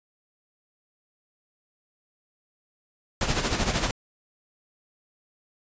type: noise with tremolo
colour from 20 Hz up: pink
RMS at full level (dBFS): -23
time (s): 3.21-3.91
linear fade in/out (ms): 2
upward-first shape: sine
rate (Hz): 13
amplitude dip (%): 60
effects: resampled to 16000 Hz